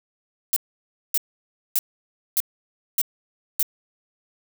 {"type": "noise bursts", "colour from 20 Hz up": "violet", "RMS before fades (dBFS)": -20, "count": 6, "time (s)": [0.53, 3.628], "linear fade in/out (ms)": 0, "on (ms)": 33, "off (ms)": 580, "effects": []}